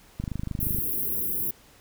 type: click train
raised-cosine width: 5 ms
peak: -18 dBFS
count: 16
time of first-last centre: 0.2-0.786 s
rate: 25.6 Hz
type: band-stop noise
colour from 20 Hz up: white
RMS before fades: -28 dBFS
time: 0.6-1.51 s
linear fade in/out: 5 ms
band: 430 to 11000 Hz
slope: 48 dB/octave
effects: pink hiss -55 dBFS RMS until 1.8 s